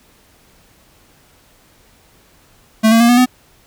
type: tone with pitch steps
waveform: square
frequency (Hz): 220 / 227.5 / 235.2 / 243.3 / 251.5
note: A3 / A#3 / A#3 / B3 / B3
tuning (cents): 0 / -42 / +16 / -26 / +32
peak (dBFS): -8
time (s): 2.83-3.26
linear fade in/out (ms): 20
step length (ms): 86
effects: pink hiss -51 dBFS RMS until 3.66 s